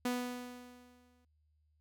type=tone with exponential decay; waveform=sawtooth; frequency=246.9 Hz; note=B3; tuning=in tune; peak=-27 dBFS; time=0.05-1.25 s; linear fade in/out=5 ms; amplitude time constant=260 ms; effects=added 76 Hz sine -70 dBFS peak until 1.8 s